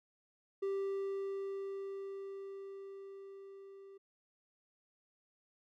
triangle tone with level ramp, 392 Hz, G4, in tune, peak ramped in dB -31 to -50 dBFS, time 0.62-3.98 s, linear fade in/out 10 ms, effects none

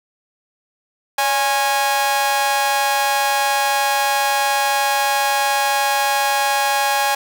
sawtooth tone with amplitude modulation, 826 Hz, G#5, 10 cents flat, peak -8 dBFS, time 1.18-7.15 s, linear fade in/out 5 ms, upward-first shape sine, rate 257 Hz, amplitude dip 85%, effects none

